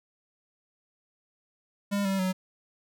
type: tone with pitch steps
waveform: square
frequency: 201.6 / 193.72 / 186.15 Hz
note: G3 / G3 / F#3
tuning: +49 / -20 / +11 cents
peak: -26 dBFS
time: 1.91-2.33 s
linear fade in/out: 20 ms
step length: 140 ms
effects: none